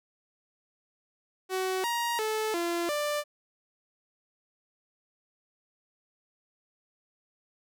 sawtooth tone with pitch steps, 375.2 / 943 / 434.8 / 342.6 / 591 Hz, F#4 / A#5 / A4 / F4 / D5, +24 / +20 / -21 / -33 / +11 cents, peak -24 dBFS, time 1.49-3.24 s, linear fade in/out 50 ms, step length 350 ms, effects none

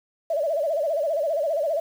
sine tone with vibrato, 614 Hz, D#5, 23 cents flat, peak -21 dBFS, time 0.3-1.8 s, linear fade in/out 5 ms, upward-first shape sine, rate 15 Hz, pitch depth 160 cents each way, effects 8-bit

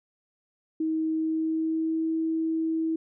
sine tone with pitch glide, 317.8 to 322.8 Hz, D#4 to E4, +37 to -36 cents, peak -24 dBFS, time 0.8-2.96 s, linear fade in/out 5 ms, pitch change +27 cents, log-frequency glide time 1.14-2.11 s, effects none

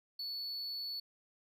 triangle tone, 4435 Hz, C#8, in tune, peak -37 dBFS, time 0.19-1 s, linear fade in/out 5 ms, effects none

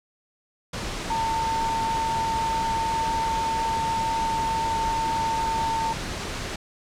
sine tone in noise, 901 Hz, A5, 41 cents sharp, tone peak -23 dBFS, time 1.1-5.93 s, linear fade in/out 5 ms, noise pink, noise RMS -31 dBFS, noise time 0.73-6.56 s, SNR +5 dB, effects low-pass 7000 Hz 12 dB/octave

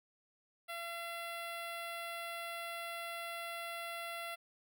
10% pulse tone with notch filter, 680 Hz, F5, 46 cents flat, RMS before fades -43 dBFS, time 0.68-4.36 s, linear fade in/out 20 ms, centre 6300 Hz, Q 0.73, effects none

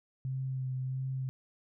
sine tone with vibrato, 130.81 Hz, C3, in tune, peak -32 dBFS, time 0.25-1.29 s, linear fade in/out 0 ms, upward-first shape sine, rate 1.5 Hz, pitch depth 19 cents each way, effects none

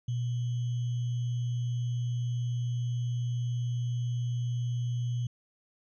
sine tone with sample-and-hold, 120.9 Hz, B2, 36 cents flat, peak -28 dBFS, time 0.08-5.27 s, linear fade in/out 5 ms, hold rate 3150 Hz, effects resampled to 16000 Hz

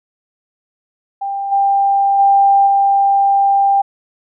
sine tone with level steps, 793 Hz, G5, 20 cents sharp, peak -18 / -10 / -7 / -9 dBFS, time 1.21-3.82 s, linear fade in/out 10 ms, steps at 1.51 / 2.18 / 2.66 s, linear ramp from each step 20 ms, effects none

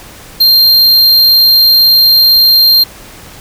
square tone, 4186 Hz, C8, in tune, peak -4 dBFS, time 0.4-2.84 s, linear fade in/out 10 ms, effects pink hiss -33 dBFS RMS until 3.4 s

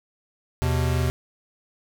square tone pair together, 80.34 / 126.1 Hz, E2 / B2, -44 / +36 cents, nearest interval minor sixth, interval 780 cents, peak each -24 dBFS, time 0.62-1.1 s, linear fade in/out 0 ms, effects none

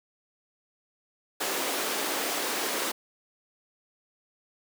pink high-pass noise, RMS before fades -30 dBFS, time 1.4-2.92 s, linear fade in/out 10 ms, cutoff 290 Hz, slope 24 dB/octave, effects none

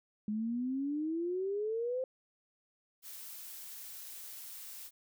sine exponential sweep, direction up, 207.7 to 525 Hz, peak -32 dBFS, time 0.28-2.04 s, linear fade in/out 2 ms
blue noise, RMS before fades -47 dBFS, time 3.02-4.91 s, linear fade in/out 50 ms
effects none

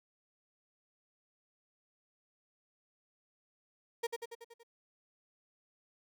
35% pulse tone with echo, 466.2 Hz, A#4, in tune, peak -30 dBFS, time 4.03-4.07 s, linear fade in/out 10 ms, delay 94 ms, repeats 6, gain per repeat -4 dB, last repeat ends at 4.634 s, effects none

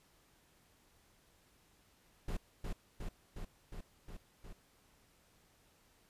brown noise with echo, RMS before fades -37 dBFS, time 2.28-2.37 s, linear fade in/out 5 ms, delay 360 ms, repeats 6, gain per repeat -2 dB, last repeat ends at 4.53 s, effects pink hiss -69 dBFS RMS until 6.09 s + resampled to 32000 Hz

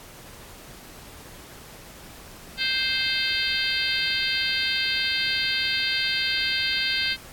harmonic tone, 523.3 Hz, C5, in tune, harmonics 3 / 4 / 5 / 6 / 7 / 8 / 9, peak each -30 / -30 / -30 / -30 / -30 / -30 / -30 dBFS, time 2.57-7.17 s, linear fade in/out 50 ms, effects pink hiss -45 dBFS RMS until 7.32 s + AAC 64 kbps

